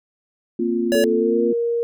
sine chord, Bb suspended second, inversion none, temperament equal, 233.1 / 261.6 / 349.2 Hz, Bb3 / C4 / F4, 0 / 0 / 0 cents, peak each -22 / -26 / -21 dBFS, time 0.59-1.53 s, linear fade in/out 5 ms
square tone, 567 Hz, C#5, 39 cents sharp, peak -18 dBFS, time 0.92-1.04 s, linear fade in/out 0 ms
sine tone with pitch glide, 440 to 468.9 Hz, A4 to A#4, 0 to +10 cents, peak -18 dBFS, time 0.95-1.83 s, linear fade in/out 0 ms, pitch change +110 cents, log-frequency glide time 1.16-1.43 s
effects none

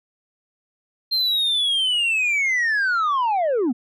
sine linear sweep, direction down, 4191 to 218.1 Hz, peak -15 dBFS, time 1.11-3.73 s, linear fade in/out 20 ms, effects tanh soft clip ceiling -17 dBFS

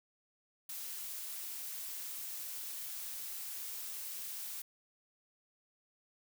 blue noise, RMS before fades -43 dBFS, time 0.69-4.62 s, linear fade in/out 5 ms, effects none

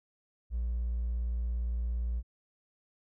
triangle tone with hard clipping, 58.7 Hz, A#1, 13 cents sharp, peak -29 dBFS, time 0.5-2.23 s, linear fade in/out 50 ms, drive 2 dB, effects none

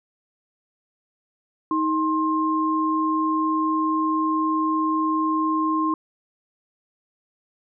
sine tone pair together, 315 / 1059.5 Hz, D#4 / C6, +21 / +21 cents, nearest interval octave + major sixth, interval 2100 cents, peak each -22 dBFS, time 1.71-5.94 s, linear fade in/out 2 ms, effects none

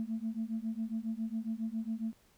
sine beating tone pair, 220 / 227.3 Hz, A3 / A#3, 0 / -43 cents, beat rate 7.3 Hz, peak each -36 / -36 dBFS, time 0-2.13 s, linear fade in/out 0 ms, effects tanh soft clip ceiling -27 dBFS + pink hiss -67 dBFS RMS until 2.37 s

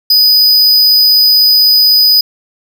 square tone, 4978 Hz, D#8, in tune, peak -5 dBFS, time 0.1-2.21 s, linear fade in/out 5 ms, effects none

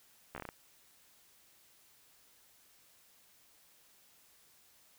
slowing click train, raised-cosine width 0.5 ms, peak -27 dBFS, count 7, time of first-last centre 0.35-0.489 s, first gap 13 ms, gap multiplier 1.23, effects white hiss -65 dBFS RMS until 4.98 s

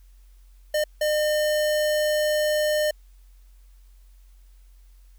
square tone bursts at uneven times, 606 Hz, D#5, 46 cents flat, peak -21 dBFS, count 2, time 0.74-0.84 / 1.01-2.91 s, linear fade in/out 5 ms, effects added 45 Hz sine -48 dBFS peak until 5.18 s + white hiss -66 dBFS RMS until 5.18 s

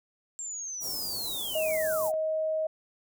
sine linear sweep, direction down, 7459 to 617 Hz, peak -34 dBFS, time 0.39-2.14 s, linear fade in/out 0 ms
white band-stop noise, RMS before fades -36 dBFS, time 0.8-2.12 s, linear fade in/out 50 ms, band 910 to 6800 Hz, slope 24 dB/octave
sine tone, 630 Hz, D#5, 21 cents sharp, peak -26 dBFS, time 1.55-2.67 s, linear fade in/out 5 ms
effects none

